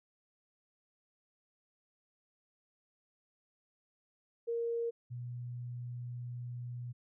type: tone pair in turn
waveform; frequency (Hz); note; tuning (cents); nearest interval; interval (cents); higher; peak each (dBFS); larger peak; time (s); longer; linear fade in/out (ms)
sine; 466.2 / 121.85; A#4 / B2; 0 / -23; octave + major seventh; 2323; first; -32 / -39; first; 4.47-4.91 / 5.1-6.93; second; 20
effects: none